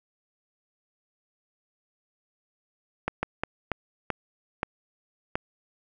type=slowing click train; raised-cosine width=0.5 ms; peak=-11 dBFS; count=7; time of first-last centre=3.08-5.355 s; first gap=150 ms; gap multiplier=1.37; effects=none